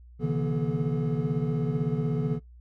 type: tone cluster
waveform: triangle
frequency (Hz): 129.3 / 147.1 / 163.1 / 239.9 / 428.9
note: C3 / D3 / E3 / A#3 / A4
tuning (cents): -20 / +3 / -18 / +50 / -44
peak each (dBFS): -31 / -27 / -28 / -31 / -32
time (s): 0.19-2.4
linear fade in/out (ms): 50
effects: noise-tail reverb RT60 0.2 s tail -26 dB re dry + added 60 Hz sine -47 dBFS peak until 2.6 s